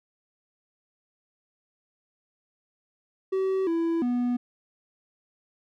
triangle tone with pitch steps, 381.5 / 332.4 / 244.6 Hz, G4 / E4 / B3, -47 / +15 / -16 cents, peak -21 dBFS, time 3.32-4.37 s, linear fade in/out 10 ms, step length 350 ms, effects none

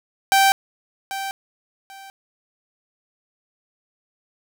sawtooth tone with echo, 780 Hz, G5, 9 cents flat, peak -9 dBFS, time 0.32-0.52 s, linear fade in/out 0 ms, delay 790 ms, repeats 2, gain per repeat -13 dB, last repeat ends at 2.1 s, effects none

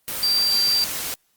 sine tone in noise, 4699 Hz, D8, in tune, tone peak -17 dBFS, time 0.23-0.84 s, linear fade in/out 0 ms, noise white, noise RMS -28 dBFS, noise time 0.08-1.14 s, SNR +8 dB, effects white hiss -66 dBFS RMS until 1.36 s + Opus 32 kbps

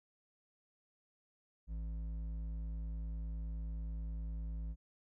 sine tone with hard clipping, 54.8 Hz, A1, 6 cents flat, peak -40 dBFS, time 1.67-4.76 s, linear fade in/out 50 ms, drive 7 dB, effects none

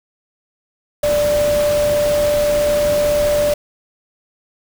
sine tone in noise, 589 Hz, D5, 5 cents sharp, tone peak -13 dBFS, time 1.03-3.54 s, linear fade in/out 5 ms, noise pink, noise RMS -25 dBFS, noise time 1.03-3.54 s, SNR +9 dB, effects none

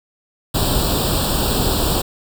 pink noise with comb filter, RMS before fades -18 dBFS, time 0.54-2.02 s, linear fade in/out 10 ms, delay 0.24 ms, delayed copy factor +0.9, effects none

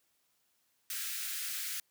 white high-pass noise, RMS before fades -38 dBFS, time 0.9-1.8 s, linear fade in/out 2 ms, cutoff 1400 Hz, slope 48 dB/octave, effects white hiss -75 dBFS RMS until 1.9 s + high-pass 60 Hz 12 dB/octave

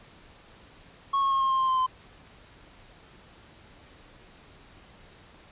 triangle tone with pitch steps, 1100 / 1089.9 / 1079.9 / 1069.9 / 1060.1 / 1050.3 / 1040.7 / 1031.1 Hz, C#6 / C#6 / C#6 / C6 / C6 / C6 / C6 / C6, -14 / -30 / -46 / +38 / +22 / +6 / -10 / -26 cents, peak -20 dBFS, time 1.13-1.866 s, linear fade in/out 10 ms, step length 92 ms, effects pink hiss -53 dBFS RMS until 5.51 s + resampled to 8000 Hz

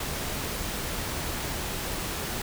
pink noise, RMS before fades -32 dBFS, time 0-2.42 s, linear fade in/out 5 ms, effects none

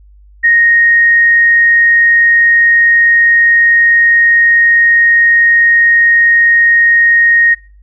sine tone, 1864.7 Hz, A#6, in tune, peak -5 dBFS, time 0.43-7.55 s, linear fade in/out 20 ms, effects noise-tail reverb RT60 0.4 s tail -22 dB re dry + added 50 Hz sine -38 dBFS peak until 7.82 s

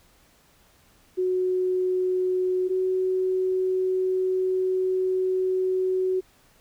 sine tone pair in turn, 368.3 / 372.8 Hz, F#4 / F#4, -8 / +13 cents, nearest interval unison, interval 21 cents, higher second, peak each -21 dBFS, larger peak neither, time 1.17-2.69 / 2.69-6.21 s, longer second, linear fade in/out 20 ms, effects pink hiss -59 dBFS RMS until 6.6 s

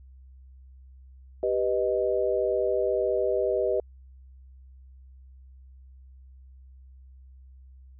sine chord, G augmented, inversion none, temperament equal, 392 / 493.9 / 622.3 Hz, G4 / B4 / D#5, 0 / 0 / 0 cents, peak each -27 dBFS, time 1.43-3.8 s, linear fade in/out 2 ms, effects added 65 Hz sine -47 dBFS peak until 7.99 s

